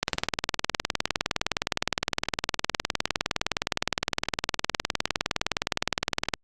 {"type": "click train", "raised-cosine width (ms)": 0.2, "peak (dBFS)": -5, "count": 124, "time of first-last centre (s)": [0.03, 6.338], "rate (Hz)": 19.5, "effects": ["Opus 48 kbps"]}